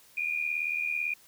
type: tone pair together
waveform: sine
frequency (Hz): 2382 / 2460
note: D7 / D#7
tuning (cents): +24 / -20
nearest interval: minor second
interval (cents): 56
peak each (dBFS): -32 / -30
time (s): 0.17-1.14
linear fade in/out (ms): 5
effects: white hiss -58 dBFS RMS until 1.27 s